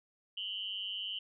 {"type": "tone with amplitude modulation", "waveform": "sine", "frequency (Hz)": 3000, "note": "F#7", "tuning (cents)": 23, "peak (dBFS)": -32, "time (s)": [0.37, 1.19], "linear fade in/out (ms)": 5, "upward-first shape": "sine", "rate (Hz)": 198, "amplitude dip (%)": 100, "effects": []}